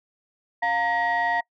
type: tone cluster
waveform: sine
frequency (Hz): 705 / 919 / 1901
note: F5 / A#5 / A#6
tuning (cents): +16 / -25 / +33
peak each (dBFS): -24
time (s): 0.62-1.41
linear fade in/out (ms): 10
effects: noise-tail reverb RT60 0.1 s tail -24 dB re dry + tanh soft clip ceiling -16 dBFS